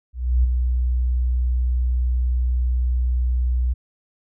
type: tone with ADSR envelope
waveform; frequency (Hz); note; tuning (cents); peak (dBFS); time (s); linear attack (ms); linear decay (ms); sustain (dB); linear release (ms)
sine; 61.74; B1; 0; -12; 0.13-3.74; 310; 12; -5; 16
effects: none